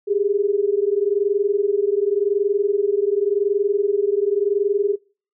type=tone pair together; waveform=sine; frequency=394.4 / 415.3 Hz; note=G4 / G#4; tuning=+11 / 0 cents; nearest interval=minor second; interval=89 cents; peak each=-20 / -19 dBFS; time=0.07-4.96 s; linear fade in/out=20 ms; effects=noise-tail reverb RT60 0.4 s tail -24 dB re dry